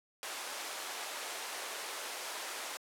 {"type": "high-pass noise", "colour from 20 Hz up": "pink", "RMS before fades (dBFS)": -41, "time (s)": [0.23, 2.77], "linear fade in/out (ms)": 0, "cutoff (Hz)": 580, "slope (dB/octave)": 12, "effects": ["high-pass 300 Hz 12 dB/octave", "low-pass 12000 Hz 12 dB/octave"]}